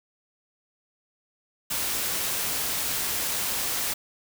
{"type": "noise", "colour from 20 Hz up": "white", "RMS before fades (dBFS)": -28, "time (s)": [1.7, 3.94], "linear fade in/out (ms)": 10, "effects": []}